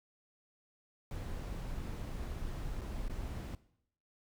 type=noise with dropouts; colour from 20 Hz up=brown; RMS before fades=-40 dBFS; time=1.11-3.55 s; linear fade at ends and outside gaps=1 ms; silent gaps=2.811-2.816 / 3.082-3.097 s; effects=noise-tail reverb RT60 0.7 s tail -18 dB re dry